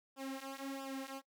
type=tone with flanger; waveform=sawtooth; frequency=270.5 Hz; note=C#4; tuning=42 cents flat; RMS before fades=-44 dBFS; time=0.16-1.22 s; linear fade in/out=50 ms; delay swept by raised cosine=0.47 to 4.27 ms; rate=1.5 Hz; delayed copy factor=-0.9; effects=noise-tail reverb RT60 0.1 s tail -21 dB re dry